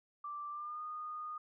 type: tone with pitch glide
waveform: sine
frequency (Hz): 1174 to 1228.8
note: D6 to D#6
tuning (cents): -1 to -22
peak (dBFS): -40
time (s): 0.24-1.38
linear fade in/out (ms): 5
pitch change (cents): +79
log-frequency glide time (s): 0.5-0.82
effects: none